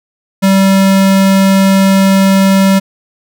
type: tone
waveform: square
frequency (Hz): 193.6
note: G3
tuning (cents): -21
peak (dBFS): -6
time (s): 0.42-2.8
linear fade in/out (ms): 20
effects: none